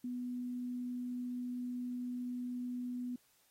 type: tone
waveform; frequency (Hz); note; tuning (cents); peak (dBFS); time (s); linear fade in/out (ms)
sine; 246.9; B3; 0; -37; 0.04-3.16; 5
effects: white hiss -71 dBFS RMS until 3.5 s + AAC 48 kbps